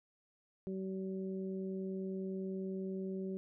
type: harmonic tone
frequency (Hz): 190.1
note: F#3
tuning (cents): +47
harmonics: 1 / 2 / 3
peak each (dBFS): -39 / -41 / -53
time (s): 0.67-3.37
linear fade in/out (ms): 0
effects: none